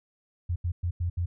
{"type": "tone bursts at uneven times", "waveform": "sine", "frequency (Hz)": 87.31, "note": "F2", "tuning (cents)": 0, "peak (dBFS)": -25, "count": 5, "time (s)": [[0.49, 0.56], [0.64, 0.72], [0.83, 0.91], [1, 1.1], [1.17, 1.26]], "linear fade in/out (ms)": 10, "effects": []}